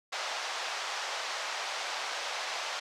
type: band-pass noise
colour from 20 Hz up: pink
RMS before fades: -36 dBFS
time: 0.12-2.8 s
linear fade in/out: 10 ms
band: 630 to 6200 Hz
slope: 24 dB/octave
effects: none